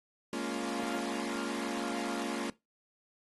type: chord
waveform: sawtooth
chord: Bb minor seventh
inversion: third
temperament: equal with one note detuned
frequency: 207.7 / 233.1 / 280.2 / 349.2 Hz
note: Ab3 / Bb3 / Db4 / F4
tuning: 0 / 0 / +19 / 0 cents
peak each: -38 / -34 / -34 / -35 dBFS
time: 0.33-2.5 s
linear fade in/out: 2 ms
effects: noise-tail reverb RT60 0.2 s tail -19 dB re dry + AAC 32 kbps